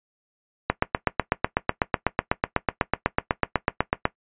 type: click train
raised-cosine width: 0.5 ms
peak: -3 dBFS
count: 28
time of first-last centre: 0.7-4.054 s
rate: 8.05 Hz
effects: noise-tail reverb RT60 0.1 s tail -17 dB re dry + resampled to 8000 Hz